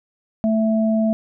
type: tone pair together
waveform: sine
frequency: 220.5 / 659.3 Hz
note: A3 / E5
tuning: +4 / 0 cents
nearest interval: octave + perfect fifth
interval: 1896 cents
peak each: -16 / -22 dBFS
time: 0.44-1.13 s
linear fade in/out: 0 ms
effects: none